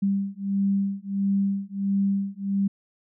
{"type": "beating tone pair", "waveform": "sine", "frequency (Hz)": [196.7, 198.2], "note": ["G3", "G3"], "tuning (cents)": [6, 19], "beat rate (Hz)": 1.5, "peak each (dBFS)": [-25, -25], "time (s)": [0.02, 2.68], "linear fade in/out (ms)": 10, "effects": []}